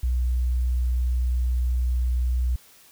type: tone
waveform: sine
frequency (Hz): 61.74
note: B1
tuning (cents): 0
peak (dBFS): -20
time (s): 0.03-2.56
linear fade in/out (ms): 5
effects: white hiss -53 dBFS RMS until 2.91 s